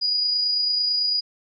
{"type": "tone with amplitude modulation", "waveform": "sine", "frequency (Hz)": 4901, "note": "D#8", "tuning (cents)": -27, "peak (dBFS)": -18, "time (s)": [0.01, 1.21], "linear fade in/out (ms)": 20, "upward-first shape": "sine", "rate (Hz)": 29, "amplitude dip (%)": 30, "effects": []}